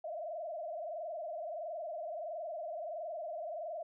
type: tone with frequency modulation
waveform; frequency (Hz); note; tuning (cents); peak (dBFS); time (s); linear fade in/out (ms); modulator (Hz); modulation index
sine; 650; E5; -24; -38; 0.04-3.83; 5; 21.5; 2.2
effects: none